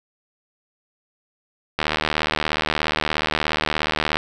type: click train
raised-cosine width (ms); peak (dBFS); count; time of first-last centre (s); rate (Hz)
0.3; -4; 184; 1.79-4.17; 76.9
effects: none